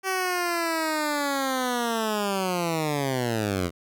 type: linear sweep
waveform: 10% pulse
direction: down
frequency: 384.1 to 83.6 Hz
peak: -16 dBFS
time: 0.03-3.71 s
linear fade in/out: 50 ms
effects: none